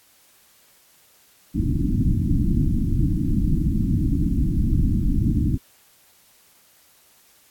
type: low-pass noise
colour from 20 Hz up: pink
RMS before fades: -20 dBFS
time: 1.54-5.58 s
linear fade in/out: 20 ms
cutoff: 320 Hz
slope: 96 dB/octave
effects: white hiss -56 dBFS RMS until 7.5 s + AAC 64 kbps